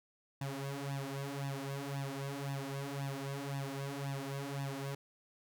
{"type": "tone with flanger", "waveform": "sawtooth", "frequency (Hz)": 138.59, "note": "C#3", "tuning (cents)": 0, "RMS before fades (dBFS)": -40, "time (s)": [0.41, 4.95], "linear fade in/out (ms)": 5, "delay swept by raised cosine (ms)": [1.1, 5.4], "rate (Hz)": 1.9, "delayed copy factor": 0.85, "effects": []}